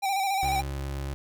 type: tone with vibrato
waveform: square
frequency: 781 Hz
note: G5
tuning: 7 cents flat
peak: -25 dBFS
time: 0.02-0.62 s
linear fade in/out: 20 ms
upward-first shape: square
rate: 14 Hz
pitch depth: 38 cents each way
type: tone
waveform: 30% pulse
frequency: 68.8 Hz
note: C#2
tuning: 12 cents flat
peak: -28 dBFS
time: 0.43-1.14 s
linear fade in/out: 0 ms
effects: none